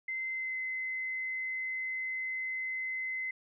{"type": "tone with pitch glide", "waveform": "sine", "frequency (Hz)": [2069, 2050], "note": ["C7", "C7"], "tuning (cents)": [-20, -36], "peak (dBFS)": -33, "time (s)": [0.08, 3.31], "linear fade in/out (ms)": 5, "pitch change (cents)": -16, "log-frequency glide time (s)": [0.32, 0.57], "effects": []}